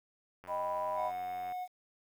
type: click train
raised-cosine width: 0.5 ms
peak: -36 dBFS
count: 100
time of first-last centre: 0.44-1.522 s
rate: 91.5 Hz
type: chord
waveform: sine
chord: Eb augmented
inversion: none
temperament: equal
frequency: 622.3 / 784 / 987.8 Hz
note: Eb5 / G5 / B5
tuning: 0 / 0 / 0 cents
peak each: -36 / -41 / -35 dBFS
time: 0.47-1.12 s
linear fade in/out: 50 ms
type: tone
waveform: triangle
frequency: 730 Hz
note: F#5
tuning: 24 cents flat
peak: -34 dBFS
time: 0.95-1.68 s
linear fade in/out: 50 ms
effects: 10-bit